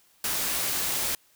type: noise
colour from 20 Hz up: white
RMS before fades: -28 dBFS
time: 0.24-1.15 s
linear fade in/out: 2 ms
effects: white hiss -62 dBFS RMS until 1.35 s